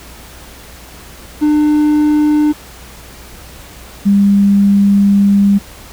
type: tone pair in turn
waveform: triangle / sine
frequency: 300 / 200.2 Hz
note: D4 / G3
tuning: +37 / +37 cents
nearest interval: perfect fifth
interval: 700 cents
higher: first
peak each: -6 dBFS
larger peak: neither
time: 1.41-2.53 / 4.05-5.59 s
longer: second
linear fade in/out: 20 ms
effects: added 60 Hz sine -38 dBFS peak until 5.92 s + pink hiss -36 dBFS RMS until 5.92 s